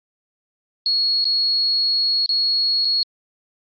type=tone with dropouts; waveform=sine; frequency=4330 Hz; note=C#8; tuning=41 cents flat; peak=-16 dBFS; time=0.86-3.03 s; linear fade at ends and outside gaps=1 ms; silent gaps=1.243-1.253 / 2.261-2.291 / 2.848-2.852 s; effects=Opus 48 kbps